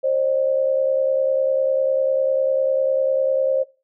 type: tone pair together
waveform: sine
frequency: 533 / 603 Hz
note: C5 / D5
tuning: +32 / +46 cents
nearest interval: major second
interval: 214 cents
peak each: -17 / -23 dBFS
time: 0.03-3.64 s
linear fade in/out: 20 ms
effects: noise-tail reverb RT60 0.3 s tail -19 dB re dry